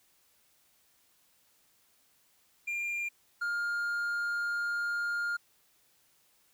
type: tone pair in turn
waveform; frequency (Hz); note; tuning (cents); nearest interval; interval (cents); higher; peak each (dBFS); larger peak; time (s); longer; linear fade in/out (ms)
triangle; 2396 / 1410.3; D7 / F6; +34 / +17; major sixth; 917; first; -30 / -28; second; 2.67-3.09 / 3.41-5.37; second; 10
effects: white hiss -68 dBFS RMS until 6.53 s